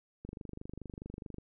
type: click train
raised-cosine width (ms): 3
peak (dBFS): -30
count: 29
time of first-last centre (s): 0.25-1.384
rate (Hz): 24.7
effects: none